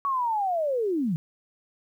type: linear sweep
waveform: sine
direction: down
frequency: 1130 to 146.83 Hz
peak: -23 dBFS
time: 0.05-1.16 s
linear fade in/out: 0 ms
effects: 10-bit